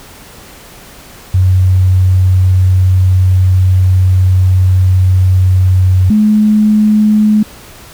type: tone pair in turn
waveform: sine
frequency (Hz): 92.8 / 212.8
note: F#2 / G#3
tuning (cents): +6 / +42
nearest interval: octave + major second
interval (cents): 1436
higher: second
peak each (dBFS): -5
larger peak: neither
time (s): 1.34-6.1 / 6.1-7.43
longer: first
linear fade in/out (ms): 5
effects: pink hiss -35 dBFS RMS until 7.93 s